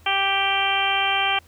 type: harmonic tone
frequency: 392 Hz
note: G4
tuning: in tune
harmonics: 1 / 2 / 3 / 4 / 5 / 6 / 7 / 8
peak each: -36 / -24 / -28 / -29 / -32 / -25 / -28 / -25 dBFS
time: 0.06-1.39 s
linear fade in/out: 5 ms
effects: added 82 Hz sine -51 dBFS peak until 1.47 s + pink hiss -56 dBFS RMS until 1.47 s